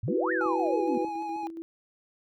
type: exponential two-way sweep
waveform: sine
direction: up then down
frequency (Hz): 92.5 to 1908 to 227.9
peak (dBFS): -28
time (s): 0.03-0.98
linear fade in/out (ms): 5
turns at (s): 0.32
type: chord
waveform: sine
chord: E suspended second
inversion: none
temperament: just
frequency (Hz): 329.6 / 370.8 / 494.4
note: E4 / F#4 / B4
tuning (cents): 0 / +4 / +2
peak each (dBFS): -31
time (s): 0.08-1.05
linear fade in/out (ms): 2
type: tone with vibrato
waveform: triangle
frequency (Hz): 830.6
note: G#5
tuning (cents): 0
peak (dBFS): -30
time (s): 0.41-1.47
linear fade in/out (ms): 0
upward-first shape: sine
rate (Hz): 6.4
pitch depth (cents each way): 30
type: tone with tremolo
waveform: sine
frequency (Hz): 329.6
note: E4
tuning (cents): 0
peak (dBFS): -34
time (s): 0.46-1.62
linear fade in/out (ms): 0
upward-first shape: square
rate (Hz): 7.2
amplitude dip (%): 45
effects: none